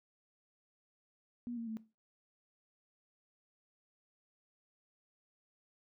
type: tone with pitch steps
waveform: sine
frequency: 240.5 / 230.7 / 221.3 Hz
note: B3 / A#3 / A3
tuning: -46 / -18 / +10 cents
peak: -38 dBFS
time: 1.47-1.77 s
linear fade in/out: 0 ms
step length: 100 ms
effects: noise-tail reverb RT60 0.3 s tail -18 dB re dry